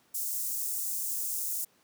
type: high-pass noise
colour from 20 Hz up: white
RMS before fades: -33 dBFS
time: 0.14-1.65 s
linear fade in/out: 10 ms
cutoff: 6700 Hz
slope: 24 dB/octave
effects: pink hiss -66 dBFS RMS until 1.83 s + high-pass 150 Hz 12 dB/octave